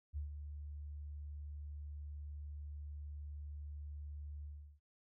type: tone with ADSR envelope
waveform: sine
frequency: 73.42 Hz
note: D2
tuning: in tune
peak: -37 dBFS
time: 0.13-4.8 s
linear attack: 39 ms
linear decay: 120 ms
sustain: -7 dB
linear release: 360 ms
effects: none

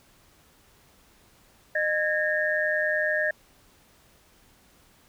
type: tone cluster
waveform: sine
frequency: 613 / 1652 / 1823 Hz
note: D#5 / G#6 / A#6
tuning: -26 / -10 / -39 cents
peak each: -27 dBFS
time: 1.75-3.31 s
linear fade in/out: 5 ms
effects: pink hiss -59 dBFS RMS until 5.08 s

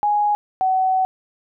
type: tone pair in turn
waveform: sine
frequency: 830.6 / 753.3 Hz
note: G#5 / F#5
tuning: 0 / +31 cents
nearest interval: major second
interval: 169 cents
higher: first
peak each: -15 dBFS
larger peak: neither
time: 0.03-0.35 / 0.61-1.05 s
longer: second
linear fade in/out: 0 ms
effects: none

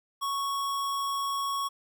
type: tone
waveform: square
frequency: 1108.7 Hz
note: C#6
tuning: in tune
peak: -29 dBFS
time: 0.21-1.69 s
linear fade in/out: 20 ms
effects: 11-bit

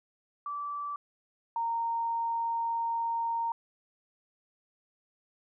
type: tone pair in turn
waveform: sine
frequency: 1160 / 924.2 Hz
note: D6 / A#5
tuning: -22 / -15 cents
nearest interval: major third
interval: 393 cents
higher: first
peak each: -33 / -28 dBFS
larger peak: second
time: 0.46-0.96 / 1.56-3.52 s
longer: second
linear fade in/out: 2 ms
effects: none

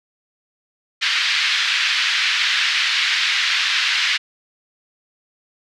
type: band-pass noise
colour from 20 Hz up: pink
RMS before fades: -19 dBFS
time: 1.01-4.18 s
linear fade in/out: 20 ms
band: 1700 to 4500 Hz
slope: 24 dB/octave
effects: none

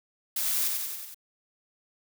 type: noise with echo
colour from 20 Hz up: blue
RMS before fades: -29 dBFS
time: 0.36-0.68 s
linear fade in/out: 5 ms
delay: 93 ms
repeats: 5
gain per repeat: -3 dB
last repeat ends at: 1.145 s
effects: none

